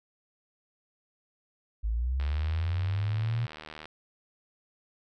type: linear sweep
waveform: sine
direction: up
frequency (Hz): 51.91 to 120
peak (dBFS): -26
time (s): 1.83-3.47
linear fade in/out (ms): 20
type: click train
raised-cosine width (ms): 0.3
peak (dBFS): -26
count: 129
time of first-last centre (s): 2.2-3.856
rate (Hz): 77.3
effects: none